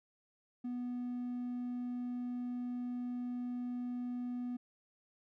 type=tone; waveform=triangle; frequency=245.7 Hz; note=B3; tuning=9 cents flat; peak=-34 dBFS; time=0.64-4.57 s; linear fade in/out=10 ms; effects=tanh soft clip ceiling -30 dBFS